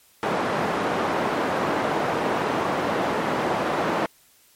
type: band-pass noise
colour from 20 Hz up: white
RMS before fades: -24 dBFS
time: 0.23-4.06 s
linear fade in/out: 0 ms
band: 170 to 960 Hz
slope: 12 dB/octave
effects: white hiss -57 dBFS RMS until 4.55 s + MP3 64 kbps